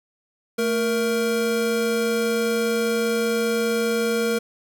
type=tone pair together; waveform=square; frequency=222.6 / 467.7 Hz; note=A3 / A#4; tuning=+20 / +6 cents; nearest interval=octave + minor second; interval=1286 cents; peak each=-26 / -22 dBFS; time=0.58-4.39 s; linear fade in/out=10 ms; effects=none